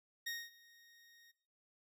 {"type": "tone with ADSR envelope", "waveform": "20% pulse", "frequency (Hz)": 1864, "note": "A#6", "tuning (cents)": -1, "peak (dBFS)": -33, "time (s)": [0.26, 1.32], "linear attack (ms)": 10, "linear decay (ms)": 230, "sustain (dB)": -24, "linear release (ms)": 16, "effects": ["noise-tail reverb RT60 0.7 s tail -19 dB re dry"]}